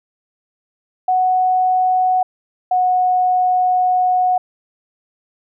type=tone pair in turn; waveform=sine; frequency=740 / 732.8 Hz; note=F#5 / F#5; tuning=0 / -17 cents; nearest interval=unison; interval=17 cents; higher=first; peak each=-12 dBFS; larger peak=neither; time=1.08-2.23 / 2.71-4.38 s; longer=second; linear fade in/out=5 ms; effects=none